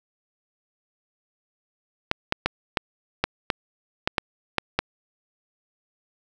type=clicks; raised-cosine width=0.3 ms; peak=-4 dBFS; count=10; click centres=2.114 / 2.324 / 2.46 / 2.772 / 3.24 / 3.502 / 4.075 / 4.182 / 4.583 / 4.79 s; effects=7-bit